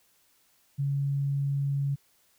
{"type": "tone", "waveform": "sine", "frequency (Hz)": 140, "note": "C#3", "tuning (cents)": 18, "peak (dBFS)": -25, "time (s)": [0.78, 1.96], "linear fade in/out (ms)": 20, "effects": ["white hiss -66 dBFS RMS until 2.38 s"]}